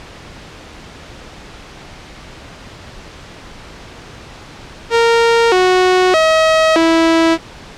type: tone with pitch steps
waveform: sawtooth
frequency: 463.3 / 367.9 / 638 / 328.1 Hz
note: A#4 / F#4 / D#5 / E4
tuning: -11 / -10 / +43 / -8 cents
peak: -5 dBFS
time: 4.9-7.38 s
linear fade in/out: 50 ms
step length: 620 ms
effects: pink hiss -35 dBFS RMS until 7.77 s + low-pass 5000 Hz 12 dB/octave